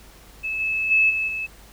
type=tone with level steps; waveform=sine; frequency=2604 Hz; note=E7; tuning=22 cents flat; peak=-24 / -21 / -14 / -21 / -25 dBFS; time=0.43-1.47 s; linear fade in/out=20 ms; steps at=0.59 / 0.9 / 1.09 / 1.27 s; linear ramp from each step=20 ms; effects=added 50 Hz sine -48 dBFS peak until 1.72 s + pink hiss -49 dBFS RMS until 1.72 s